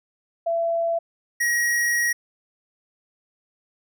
sine / square tone pair in turn, 671 / 1896.8 Hz, E5 / A#6, +31 / +30 cents, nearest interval octave + tritone, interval 1799 cents, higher second, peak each -20 / -20 dBFS, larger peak neither, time 0.46-0.99 / 1.4-2.13 s, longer second, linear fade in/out 10 ms, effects none

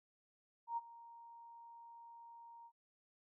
sine tone with ADSR envelope, 932.3 Hz, A#5, in tune, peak -35 dBFS, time 0.67-2.72 s, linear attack 100 ms, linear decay 30 ms, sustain -19 dB, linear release 63 ms, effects none

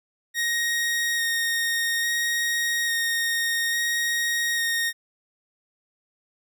sawtooth tone with vibrato, 1864.7 Hz, A#6, in tune, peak -19 dBFS, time 0.34-4.93 s, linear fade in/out 50 ms, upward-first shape square, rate 0.59 Hz, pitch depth 9 cents each way, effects none

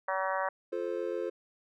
harmonic tone, 190 Hz, F#3, 46 cents sharp, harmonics 3 / 4 / 5 / 6 / 7 / 8 / 9 / 10, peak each -34 / -37 / -35 / -36 / -43 / -39 / -42 / -42 dBFS, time 0.08-0.49 s, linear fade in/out 5 ms
triangle chord, F major, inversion none, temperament just, 349.2 / 436.5 / 523.8 Hz, F4 / A4 / C5, 0 / -14 / +2 cents, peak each -34 dBFS, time 0.72-1.3 s, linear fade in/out 10 ms
effects none

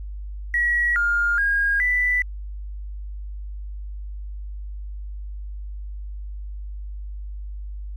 triangle tone with pitch steps, 1918 / 1411 / 1629 / 1983 Hz, A#6 / F6 / G#6 / B6, +49 / +17 / -34 / +7 cents, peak -14 dBFS, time 0.54-2.22 s, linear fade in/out 2 ms, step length 420 ms, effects tanh soft clip ceiling -16 dBFS + added 50 Hz sine -30 dBFS peak until 7.96 s

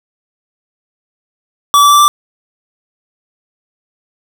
square tone with pitch steps, 1151 / 1159 / 1167.1 / 1175.2 Hz, D6 / D6 / D6 / D6, -35 / -23 / -11 / +1 cents, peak -5 dBFS, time 1.74-2.08 s, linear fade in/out 0 ms, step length 85 ms, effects 7-bit

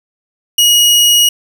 sawtooth tone, 2895 Hz, F#7, 38 cents flat, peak -3 dBFS, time 0.58-1.29 s, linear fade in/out 5 ms, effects none

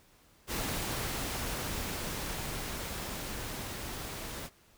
pink noise with level ramp, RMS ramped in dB -34 to -41 dBFS, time 0.47-4.5 s, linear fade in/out 50 ms, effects pink hiss -63 dBFS RMS until 4.77 s

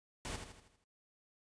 pink noise with echo, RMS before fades -42 dBFS, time 0.25-0.36 s, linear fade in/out 0 ms, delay 80 ms, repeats 6, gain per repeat -6 dB, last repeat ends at 0.84 s, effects noise-tail reverb RT60 0.1 s tail -19 dB re dry + resampled to 22050 Hz

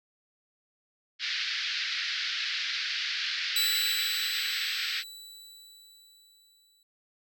white band-pass noise, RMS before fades -32 dBFS, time 1.19-5.04 s, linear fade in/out 50 ms, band 1500 to 4900 Hz, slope 48 dB/octave
sawtooth tone with exponential decay, 3951 Hz, B7, in tune, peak -21 dBFS, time 3.56-6.83 s, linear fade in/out 2 ms, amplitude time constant 710 ms
effects none

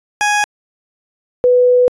20% pulse / sine tone pair in turn, 830.6 / 495.6 Hz, G#5 / B4, 0 / +6 cents, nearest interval major sixth, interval 894 cents, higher first, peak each -7 dBFS, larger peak neither, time 0.21-0.44 / 1.44-1.88 s, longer second, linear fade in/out 0 ms, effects resampled to 22050 Hz

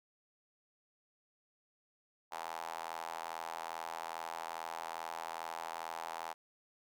square tone with high-pass filter, 41.2 Hz, E1, in tune, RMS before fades -43 dBFS, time 2.31-6.34 s, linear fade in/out 20 ms, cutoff 840 Hz, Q 3.8, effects none

